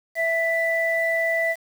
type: tone pair together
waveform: sine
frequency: 661 / 1980.8 Hz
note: E5 / B6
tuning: +5 / +5 cents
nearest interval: octave + perfect fifth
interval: 1900 cents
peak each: -23 / -22 dBFS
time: 0.15-1.56 s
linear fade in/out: 50 ms
effects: 7-bit